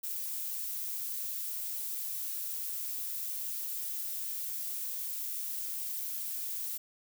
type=noise; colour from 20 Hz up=violet; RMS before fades=-37 dBFS; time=0.03-6.78 s; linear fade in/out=10 ms; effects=none